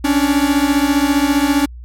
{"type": "beating tone pair", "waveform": "45% pulse", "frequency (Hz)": [277.2, 292.2], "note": ["C#4", "D4"], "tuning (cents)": [0, -9], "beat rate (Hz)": 15, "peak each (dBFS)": -15, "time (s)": [0.04, 1.66], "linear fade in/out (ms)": 10, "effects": ["added 60 Hz sine -30 dBFS peak until 1.84 s", "MP3 64 kbps"]}